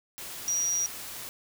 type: tone in noise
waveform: sine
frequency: 5760 Hz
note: F#8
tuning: 47 cents flat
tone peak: -25 dBFS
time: 0.48-0.86 s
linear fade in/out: 0 ms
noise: white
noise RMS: -40 dBFS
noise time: 0.18-1.29 s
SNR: +12 dB
effects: none